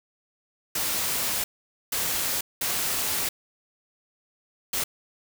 white noise bursts at uneven times, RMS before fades -27 dBFS, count 4, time 0.75-1.44 / 1.92-2.41 / 2.61-3.29 / 4.73-4.84 s, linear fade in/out 5 ms, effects none

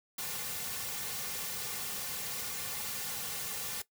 white noise with comb filter, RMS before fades -38 dBFS, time 0.18-3.82 s, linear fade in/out 5 ms, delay 3.1 ms, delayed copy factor -1, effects noise-tail reverb RT60 0.1 s tail -17 dB re dry

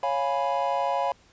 triangle chord, C# dominant seventh, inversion none, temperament equal, 554.4 / 698.5 / 830.6 / 987.8 Hz, C#5 / E#5 / G#5 / B5, 0 / 0 / 0 / 0 cents, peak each -27 dBFS, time 0.03-1.12 s, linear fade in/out 2 ms, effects pink hiss -58 dBFS RMS until 1.32 s + resampled to 16000 Hz

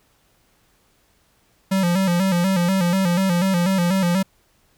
square tone with vibrato, 182.7 Hz, F#3, 22 cents flat, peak -17 dBFS, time 1.71-4.23 s, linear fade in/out 10 ms, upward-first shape square, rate 4.1 Hz, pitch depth 86 cents each way, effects pink hiss -61 dBFS RMS until 4.77 s

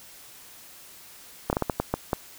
slowing click train, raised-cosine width 1 ms, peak -9 dBFS, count 8, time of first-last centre 1.5-2.132 s, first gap 29 ms, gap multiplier 1.37, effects white hiss -48 dBFS RMS until 2.38 s

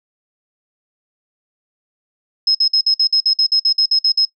sine tone bursts, 5150 Hz, E8, 41 cents flat, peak -10 dBFS, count 14, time 2.47-4.252 s, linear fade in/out 5 ms, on 79 ms, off 52 ms, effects noise-tail reverb RT60 0.1 s tail -21 dB re dry

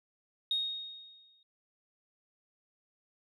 sine tone with exponential decay, 3729 Hz, A#7, in tune, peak -26 dBFS, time 0.51-1.43 s, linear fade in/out 2 ms, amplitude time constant 200 ms, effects tanh soft clip ceiling -23 dBFS

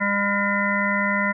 harmonic tone, 201.7 Hz, G3, 50 cents sharp, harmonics 1 / 3 / 5 / 7 / 9 / 10, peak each -25 / -29 / -27 / -27 / -27 / -25 dBFS, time 0-1.33 s, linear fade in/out 20 ms, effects none

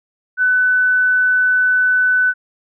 sine tone, 1500 Hz, F#6, 23 cents sharp, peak -11 dBFS, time 0.37-2.34 s, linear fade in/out 50 ms, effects none

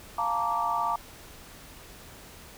sine chord, Bb major seventh, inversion second, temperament just, 699.2 / 874.1 / 932.3 / 1165.4 Hz, F5 / A5 / Bb5 / D6, +2 / -12 / 0 / -14 cents, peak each -33 / -33 / -29 / -29 dBFS, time 0.18-0.96 s, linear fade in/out 5 ms, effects pink hiss -48 dBFS RMS until 2.57 s

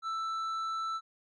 triangle tone with tanh clipping, 1324 Hz, E6, 7 cents sharp, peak -33 dBFS, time 0.02-1.01 s, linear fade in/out 50 ms, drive 11 dB, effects MP3 64 kbps

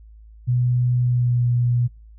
sine tone with pitch glide, 123.47 to 121.42 Hz, B2 to B2, 0 to -29 cents, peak -16 dBFS, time 0.47-1.88 s, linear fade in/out 20 ms, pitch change -29 cents, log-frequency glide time 1.01-1.44 s, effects noise-tail reverb RT60 0.3 s tail -25 dB re dry + added 54 Hz sine -42 dBFS peak until 2.18 s

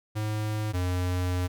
square tone pair in turn, 107.2 / 90.14 Hz, A2 / F#2, -45 / -45 cents, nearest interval minor third, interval 300 cents, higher first, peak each -28 / -26 dBFS, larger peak second, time 0.15-0.73 / 0.73-1.48 s, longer second, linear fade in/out 20 ms, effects none

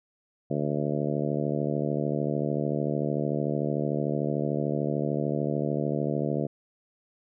harmonic tone, 73.42 Hz, D2, in tune, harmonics 2 / 3 / 4 / 5 / 6 / 7 / 8 / 9, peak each -30 / -32 / -33 / -34 / -35 / -35 / -36 / -37 dBFS, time 0.5-6.47 s, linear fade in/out 10 ms, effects none

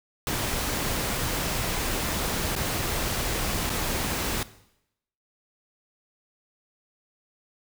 pink noise with dropouts, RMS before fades -28 dBFS, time 0.27-4.43 s, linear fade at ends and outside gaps 1 ms, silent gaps 2.553-2.563 / 3.695-3.701 s, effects noise-tail reverb RT60 0.8 s tail -17 dB re dry

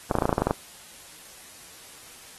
clicks, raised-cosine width 1 ms, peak -8 dBFS, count 11, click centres 0.112 / 0.153 / 0.186 / 0.222 / 0.255 / 0.293 / 0.328 / 0.381 / 0.42 / 0.47 / 0.509 s, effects white hiss -47 dBFS RMS until 2.38 s + AAC 32 kbps

